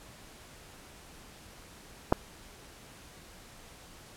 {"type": "clicks", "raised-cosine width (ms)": 1, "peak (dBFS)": [-22, -7], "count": 2, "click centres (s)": [2.122, 2.125], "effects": ["pink hiss -52 dBFS RMS until 4.16 s", "low-pass 12000 Hz 12 dB/octave"]}